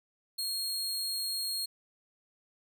sawtooth tone, 4263 Hz, C8, 32 cents sharp, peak -29 dBFS, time 0.38-1.66 s, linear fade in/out 10 ms, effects none

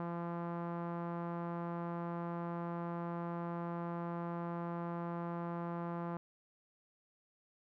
sawtooth tone with low-pass filter, 171 Hz, F3, 36 cents flat, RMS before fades -40 dBFS, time 0-6.17 s, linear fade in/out 0 ms, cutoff 1100 Hz, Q 2.1, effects none

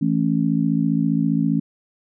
sine chord, A major, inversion second, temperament just, 165 / 220 / 275 Hz, E3 / A3 / C#4, +2 / 0 / -14 cents, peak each -21 dBFS, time 0.01-1.6 s, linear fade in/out 10 ms, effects none

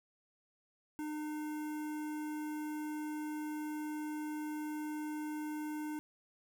square tone with notch filter, 303.5 Hz, D#4, 43 cents flat, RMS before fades -40 dBFS, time 0.99-5.99 s, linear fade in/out 0 ms, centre 4100 Hz, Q 0.65, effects none

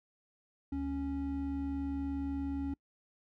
triangle tone pair together, 73.4 / 277.1 Hz, D2 / C#4, 0 / -1 cents, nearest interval octave + major seventh, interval 2299 cents, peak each -38 / -32 dBFS, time 0.72-2.74 s, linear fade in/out 5 ms, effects noise-tail reverb RT60 0.1 s tail -25 dB re dry

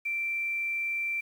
sine tone, 2349 Hz, D7, in tune, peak -28 dBFS, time 0.05-1.21 s, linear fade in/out 10 ms, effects 9-bit

